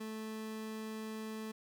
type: tone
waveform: 30% pulse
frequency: 218.7 Hz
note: A3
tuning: 10 cents flat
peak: -38 dBFS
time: 0-1.52 s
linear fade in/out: 10 ms
effects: 12-bit